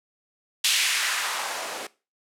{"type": "noise with band-pass filter sweep", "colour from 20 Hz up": "blue", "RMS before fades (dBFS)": -26, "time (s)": [0.64, 1.87], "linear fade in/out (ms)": 5, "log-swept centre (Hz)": [3200, 450], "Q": 1.4, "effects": ["noise-tail reverb RT60 0.3 s tail -20 dB re dry", "low-pass 12000 Hz 12 dB/octave"]}